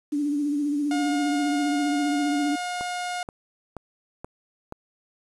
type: tone with vibrato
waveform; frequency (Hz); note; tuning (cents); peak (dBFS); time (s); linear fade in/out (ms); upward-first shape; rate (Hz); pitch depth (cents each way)
sine; 290.8; D4; -17; -22; 0.12-2.56; 10; sine; 15; 44
type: tone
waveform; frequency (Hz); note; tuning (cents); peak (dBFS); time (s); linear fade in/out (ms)
sawtooth; 716; F5; +43; -24; 0.91-3.23; 2
type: click train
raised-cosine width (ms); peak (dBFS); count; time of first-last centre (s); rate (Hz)
1; -21; 5; 2.81-4.724; 2.09
effects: resampled to 24000 Hz + 8-bit